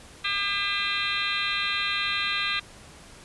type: harmonic tone with a mistuned harmonic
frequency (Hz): 402.1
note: G4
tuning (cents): +44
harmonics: 3 / 4 / 5 / 6 / 7 / 8 / 9 / 10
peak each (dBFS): -33 / -33 / -33 / -33 / -33 / -33 / -33 / -33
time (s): 0.24-2.6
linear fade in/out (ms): 10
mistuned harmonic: 7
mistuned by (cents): -92
effects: pink hiss -48 dBFS RMS until 3.24 s + resampled to 24000 Hz